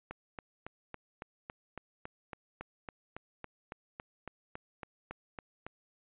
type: click train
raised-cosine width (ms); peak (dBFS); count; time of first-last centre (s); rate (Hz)
0.5; -26; 21; 0.11-5.666; 3.6
effects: resampled to 8000 Hz